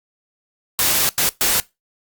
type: noise bursts at uneven times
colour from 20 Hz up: white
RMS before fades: -17 dBFS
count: 3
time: 0.79-1.09 / 1.18-1.29 / 1.41-1.6 s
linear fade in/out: 0 ms
effects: noise-tail reverb RT60 0.2 s tail -20 dB re dry + Opus 48 kbps